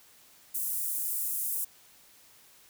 pink high-pass noise, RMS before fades -32 dBFS, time 0.54-1.65 s, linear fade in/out 10 ms, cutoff 9600 Hz, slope 24 dB/octave, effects white hiss -58 dBFS RMS until 2.69 s

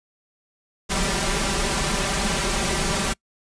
pink noise with comb filter, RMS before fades -23 dBFS, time 0.89-3.14 s, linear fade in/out 20 ms, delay 5.1 ms, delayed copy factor +0.9, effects noise-tail reverb RT60 0.1 s tail -26 dB re dry + resampled to 22050 Hz

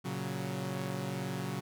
sawtooth chord, F# major, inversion first, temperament equal, 116.54 / 138.59 / 185 Hz, A#2 / C#3 / F#3, 0 / 0 / 0 cents, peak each -38 / -34 / -34 dBFS, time 0.04-1.61 s, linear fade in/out 20 ms, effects none

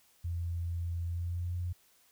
sine tone with pitch glide, 85.4 to 88.36 Hz, F2 to F2, -38 to +21 cents, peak -32 dBFS, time 0.24-1.73 s, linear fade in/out 10 ms, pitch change +59 cents, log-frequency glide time 1.07-1.56 s, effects white hiss -66 dBFS RMS until 2.11 s

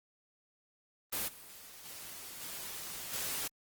white noise with level steps, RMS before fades -35 / -52 / -47 / -43 / -37 dBFS, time 1.12-3.48 s, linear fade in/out 10 ms, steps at 1.27 / 1.84 / 2.4 / 3.12 s, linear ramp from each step 20 ms, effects Opus 24 kbps

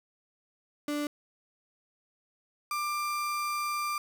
35% pulse tone pair in turn, 293.7 / 1187.4 Hz, D4 / D6, 0 / +19 cents, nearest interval 2 octaves, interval 2419 cents, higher second, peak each -28 dBFS, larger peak neither, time 0.88-1.07 / 2.71-3.98 s, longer second, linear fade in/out 2 ms, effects none

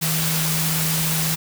sine tone in noise, 159.6 Hz, D#3, 44 cents sharp, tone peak -23 dBFS, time 0.01-1.36 s, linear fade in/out 20 ms, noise white, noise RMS -23 dBFS, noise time 0.01-1.36 s, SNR -3 dB, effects none

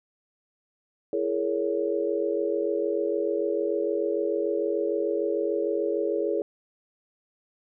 sine chord, A# half-diminished seventh, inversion second, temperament just, 335.6 / 419.5 / 466.2 / 559.4 Hz, E4 / G#4 / A#4 / C#5, +31 / +17 / 0 / +16 cents, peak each -30 / -27 / -31 / -30 dBFS, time 1.13-6.42 s, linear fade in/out 2 ms, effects none

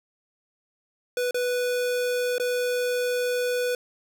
square tone with dropouts, 493.4 Hz, B4, 2 cents flat, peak -24 dBFS, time 1.17-3.75 s, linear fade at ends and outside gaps 2 ms, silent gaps 1.31-1.344 / 2.382-2.398 s, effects none

